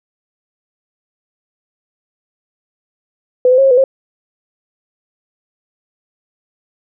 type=tone with pitch steps; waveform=sine; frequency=502 / 510 / 541 / 538 / 495 / 534 Hz; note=B4 / C5 / C#5 / C5 / B4 / C5; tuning=+28 / -44 / -42 / +48 / +4 / +35 cents; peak=-6 dBFS; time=3.45-3.84 s; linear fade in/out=2 ms; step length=65 ms; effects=none